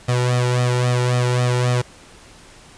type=tone with flanger; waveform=sawtooth; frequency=123.8 Hz; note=B2; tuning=5 cents sharp; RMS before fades=-18 dBFS; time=0.08-1.82 s; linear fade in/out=10 ms; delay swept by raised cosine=1.6 to 2.18 ms; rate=3.7 Hz; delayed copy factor=+0.9; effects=pink hiss -45 dBFS RMS until 2.77 s + resampled to 22050 Hz